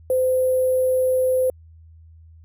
sine tone with sample-and-hold, 513 Hz, C5, 34 cents flat, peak -16 dBFS, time 0.1-1.5 s, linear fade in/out 2 ms, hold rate 11025 Hz, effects added 81 Hz sine -44 dBFS peak until 2.44 s

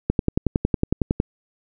click train, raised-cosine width 3 ms, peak -5 dBFS, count 13, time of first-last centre 0.1-1.201 s, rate 10.9 Hz, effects none

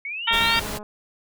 sine exponential sweep, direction up, 2171 to 4882 Hz, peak -28 dBFS, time 0.05-0.59 s, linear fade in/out 2 ms
harmonic tone, 459.5 Hz, A#4, 25 cents flat, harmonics 2 / 3 / 4 / 5 / 6 / 7 / 8, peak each -26 / -26 / -26 / -26 / -26 / -26 / -26 dBFS, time 0.27-0.6 s, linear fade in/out 10 ms
click train, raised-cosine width 1 ms, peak -26 dBFS, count 110, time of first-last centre 0.31-0.829 s, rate 210 Hz
pink noise, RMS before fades -31 dBFS, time 0.32-0.79 s, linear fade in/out 20 ms
effects none

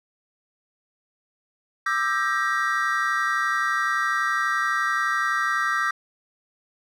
triangle chord, E half-diminished seventh, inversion third, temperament just, 1186.7 / 1318.5 / 1582.2 / 1898.7 Hz, D6 / E6 / G6 / Bb6, +18 / 0 / +16 / +31 cents, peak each -25 dBFS, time 1.86-5.91 s, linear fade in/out 5 ms, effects none

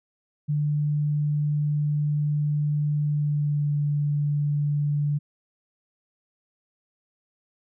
sine tone with pitch glide, 148.2 to 146.24 Hz, D3 to D3, +16 to -7 cents, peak -21 dBFS, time 0.48-5.19 s, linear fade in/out 20 ms, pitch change -23 cents, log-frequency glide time 3.04-3.7 s, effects none

